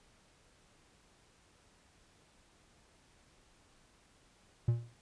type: tone with exponential decay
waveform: triangle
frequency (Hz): 117.7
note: A#2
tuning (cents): +17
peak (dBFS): -21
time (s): 4.68-4.94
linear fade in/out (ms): 5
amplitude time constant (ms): 56
effects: pink hiss -66 dBFS RMS until 5.01 s + resampled to 22050 Hz